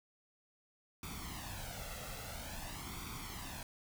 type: noise with flanger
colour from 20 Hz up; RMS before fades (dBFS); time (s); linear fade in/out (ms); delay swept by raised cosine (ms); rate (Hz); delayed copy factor
pink; -45; 1.03-3.63; 2; 0.86 to 1.53; 0.49; +0.7
effects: none